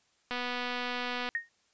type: click train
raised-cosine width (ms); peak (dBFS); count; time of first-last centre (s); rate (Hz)
0.3; -19; 242; 0.31-1.29; 246
type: tone with exponential decay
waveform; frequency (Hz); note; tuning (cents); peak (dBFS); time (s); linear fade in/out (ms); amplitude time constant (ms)
sine; 1855; A#6; -9; -25; 1.35-1.49; 1; 29
effects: white hiss -70 dBFS RMS until 1.73 s + resampled to 16000 Hz